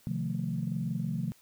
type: chord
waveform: sine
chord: F dominant seventh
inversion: second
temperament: equal with one note detuned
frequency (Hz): 130.81 / 155.56 / 176.95 / 220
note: C3 / Eb3 / F3 / A3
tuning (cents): 0 / 0 / +23 / 0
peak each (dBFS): -35 / -35 / -34 / -36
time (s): 0.07-1.32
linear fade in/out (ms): 0
effects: tanh soft clip ceiling -20 dBFS + white hiss -62 dBFS RMS until 1.41 s